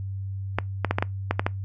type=clicks; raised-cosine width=0.5 ms; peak=-7 dBFS; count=8; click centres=0.586 / 0.847 / 0.91 / 0.985 / 1.025 / 1.31 / 1.395 / 1.465 s; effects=noise-tail reverb RT60 0.2 s tail -24 dB re dry + added 97 Hz sine -29 dBFS peak until 1.64 s